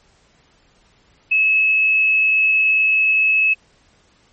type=tone; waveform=sine; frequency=2589 Hz; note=E7; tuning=32 cents flat; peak=-12 dBFS; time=1.31-3.54 s; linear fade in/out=10 ms; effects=pink hiss -56 dBFS RMS until 4.32 s + MP3 32 kbps